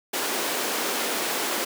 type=high-pass noise; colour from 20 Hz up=pink; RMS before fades=-27 dBFS; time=0.13-1.65 s; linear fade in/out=10 ms; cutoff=280 Hz; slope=24 dB/octave; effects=none